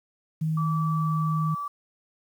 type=tone with pitch glide; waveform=sine; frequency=158.1 to 157.01 Hz; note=D#3 to D#3; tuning=+28 to +16 cents; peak=-23 dBFS; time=0.41-1.55 s; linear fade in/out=10 ms; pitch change=-12 cents; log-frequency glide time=0.89-1.11 s
type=tone; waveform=sine; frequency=1155 Hz; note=D6; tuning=29 cents flat; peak=-29 dBFS; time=0.57-1.68 s; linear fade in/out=5 ms
effects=9-bit